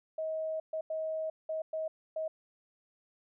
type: tone bursts at uneven times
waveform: sine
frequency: 634 Hz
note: D#5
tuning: 32 cents sharp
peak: -32 dBFS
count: 6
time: 0.18-0.6 / 0.73-0.81 / 0.9-1.3 / 1.49-1.62 / 1.73-1.88 / 2.16-2.28 s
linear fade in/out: 5 ms
effects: none